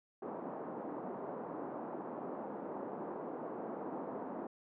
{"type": "band-pass noise", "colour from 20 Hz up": "pink", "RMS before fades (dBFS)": -43, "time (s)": [0.22, 4.47], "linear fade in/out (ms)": 5, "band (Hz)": [220, 1000], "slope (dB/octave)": 24, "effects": []}